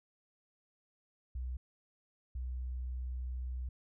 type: tone pair in turn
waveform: sine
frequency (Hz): 62.7 / 62.7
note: B1 / B1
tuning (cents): +27 / +27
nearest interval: unison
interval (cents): 0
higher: neither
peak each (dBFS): -36 / -36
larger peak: neither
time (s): 1.35-1.57 / 2.35-3.69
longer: second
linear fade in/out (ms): 5
effects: none